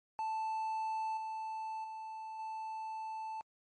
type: tone with level steps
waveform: triangle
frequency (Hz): 880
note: A5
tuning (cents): 0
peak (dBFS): -32 / -36 / -40 / -37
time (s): 0.19-3.41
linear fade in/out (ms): 0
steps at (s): 1.17 / 1.84 / 2.39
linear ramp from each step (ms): 2
effects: MP3 48 kbps